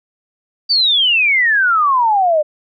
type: exponential sweep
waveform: sine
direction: down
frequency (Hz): 4699 to 587.3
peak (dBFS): -10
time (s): 0.69-2.43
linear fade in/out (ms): 20
effects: none